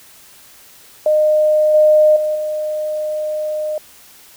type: tone with level steps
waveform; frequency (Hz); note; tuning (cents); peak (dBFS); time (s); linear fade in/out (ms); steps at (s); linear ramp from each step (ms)
sine; 612; D#5; -29; -10 / -7 / -15 / -18; 1.06-3.78; 2; 1.74 / 2.16 / 2.35; 5
effects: white hiss -44 dBFS RMS until 4.36 s